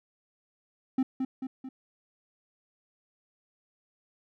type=tone with echo; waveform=triangle; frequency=261.6 Hz; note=C4; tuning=in tune; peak=-20 dBFS; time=0.98-1.03 s; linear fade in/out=5 ms; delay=220 ms; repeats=3; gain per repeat=-5 dB; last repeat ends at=1.69 s; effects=none